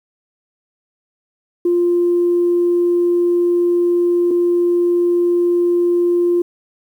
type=tone pair in turn; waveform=sine; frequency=349.2 / 349.2 Hz; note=F4 / F4; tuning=0 / 0 cents; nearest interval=unison; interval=0 cents; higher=neither; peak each=-11 dBFS; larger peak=neither; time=1.65-4.31 / 4.31-6.42 s; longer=first; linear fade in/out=5 ms; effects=tanh soft clip ceiling -7 dBFS + 8-bit